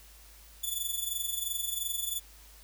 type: tone with amplitude modulation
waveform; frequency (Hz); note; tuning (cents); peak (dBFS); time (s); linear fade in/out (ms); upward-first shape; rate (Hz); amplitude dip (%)
5% pulse; 3465; A7; -27; -21; 0.63-2.2; 10; sine; 22.9; 65
effects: added 52 Hz sine -54 dBFS peak until 2.63 s + white hiss -56 dBFS RMS until 2.63 s